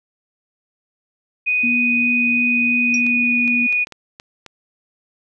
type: tone with pitch glide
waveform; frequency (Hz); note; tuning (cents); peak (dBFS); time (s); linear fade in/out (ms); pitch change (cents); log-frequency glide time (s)
sine; 2489 to 2466; D#7 to D#7; 0 to -16; -15; 1.46-3.85; 20; -16; 2.85-3.39
type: tone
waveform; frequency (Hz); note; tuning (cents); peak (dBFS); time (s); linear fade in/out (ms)
sine; 240.5; B3; -46; -20; 1.63-3.67; 10
type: tone with exponential decay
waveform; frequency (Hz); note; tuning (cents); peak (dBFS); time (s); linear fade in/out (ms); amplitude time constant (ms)
sine; 5650; F8; +19; -20; 2.94-3.02; 2; 16
type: clicks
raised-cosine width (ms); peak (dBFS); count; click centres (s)
0.2; -19; 7; 3.066 / 3.478 / 3.726 / 3.871 / 3.923 / 4.199 / 4.463
effects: none